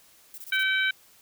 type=noise bursts; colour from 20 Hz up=violet; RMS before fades=-41 dBFS; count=5; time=0.34-0.63 s; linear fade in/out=0 ms; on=38 ms; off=25 ms
type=harmonic tone; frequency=768 Hz; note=G5; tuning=36 cents flat; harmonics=2 / 3 / 4 / 5; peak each=-24 / -28 / -32 / -33 dBFS; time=0.52-0.91 s; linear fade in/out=5 ms
effects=white hiss -57 dBFS RMS until 1.21 s